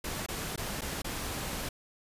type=noise with dropouts; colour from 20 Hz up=pink; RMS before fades=-36 dBFS; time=0.04-1.69 s; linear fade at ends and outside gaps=5 ms; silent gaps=0.263-0.285 / 0.561-0.576 / 0.81-0.817 / 1.02-1.044 s; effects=resampled to 32000 Hz